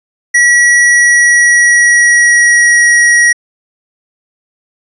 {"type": "tone with pitch glide", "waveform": "square", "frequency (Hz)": [1929, 1904.6], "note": ["B6", "A#6"], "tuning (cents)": [-41, 37], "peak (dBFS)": -5, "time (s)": [0.34, 3.33], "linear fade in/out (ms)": 10, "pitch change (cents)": -22, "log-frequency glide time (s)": [0.83, 2.89], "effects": ["resampled to 24000 Hz"]}